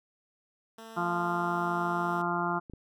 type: tone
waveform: 10% pulse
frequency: 224.7 Hz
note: A3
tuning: 37 cents sharp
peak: -36 dBFS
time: 0.78-2.22 s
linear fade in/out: 5 ms
type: harmonic tone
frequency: 173.9 Hz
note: F3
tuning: 7 cents flat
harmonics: 1 / 2 / 4 / 5 / 6 / 7 / 8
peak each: -35 / -35 / -35 / -35 / -35 / -35 / -35 dBFS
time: 0.96-2.6 s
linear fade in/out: 20 ms
type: clicks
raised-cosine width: 3 ms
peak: -31 dBFS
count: 2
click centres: 2.698 / 2.736 s
effects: none